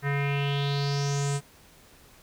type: tone with low-pass filter sweep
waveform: square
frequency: 141.4 Hz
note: C#3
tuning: 35 cents sharp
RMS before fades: -27 dBFS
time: 0.02-1.41 s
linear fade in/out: 50 ms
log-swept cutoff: 1800 to 8600 Hz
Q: 4.8
effects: pink hiss -55 dBFS RMS until 2.22 s